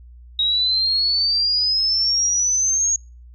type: exponential sweep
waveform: sine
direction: up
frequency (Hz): 3790 to 6640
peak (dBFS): -16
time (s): 0.39-2.96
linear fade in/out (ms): 2
effects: noise-tail reverb RT60 0.3 s tail -25 dB re dry + added 60 Hz sine -40 dBFS peak until 3.34 s